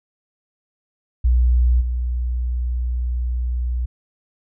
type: tone with level steps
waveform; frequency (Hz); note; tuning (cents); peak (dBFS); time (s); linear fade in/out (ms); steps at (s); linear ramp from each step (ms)
sine; 61; B1; -21; -12 / -19; 1.24-3.86; 10; 1.8; 20
effects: none